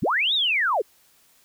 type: linear two-way sweep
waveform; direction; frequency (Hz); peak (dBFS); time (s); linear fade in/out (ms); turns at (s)
sine; up then down; 67.5 to 3860 to 350; -19; 0.02-0.82; 10; 0.34
effects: white hiss -59 dBFS RMS until 1.44 s